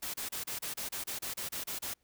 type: noise bursts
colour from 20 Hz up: white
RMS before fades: -38 dBFS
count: 13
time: 0.02-1.94 s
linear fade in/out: 10 ms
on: 120 ms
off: 30 ms
effects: pink hiss -75 dBFS RMS until 2.03 s